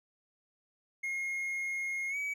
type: tone with pitch glide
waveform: triangle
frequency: 2148 to 2276 Hz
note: C7 to C#7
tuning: +45 to +45 cents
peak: -31 dBFS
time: 1.03-2.34 s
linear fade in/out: 10 ms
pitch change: +100 cents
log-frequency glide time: 2.09-2.17 s
effects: none